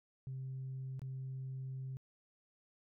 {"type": "tone with dropouts", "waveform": "sine", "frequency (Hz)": 131.8, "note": "C3", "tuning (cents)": 13, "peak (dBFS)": -39, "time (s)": [0.27, 1.97], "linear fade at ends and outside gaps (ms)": 0, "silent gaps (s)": [0.994, 1.018], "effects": ["tanh soft clip ceiling -37 dBFS"]}